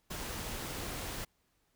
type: noise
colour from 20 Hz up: pink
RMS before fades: -40 dBFS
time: 0.1-1.25 s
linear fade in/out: 10 ms
effects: pink hiss -75 dBFS RMS until 1.75 s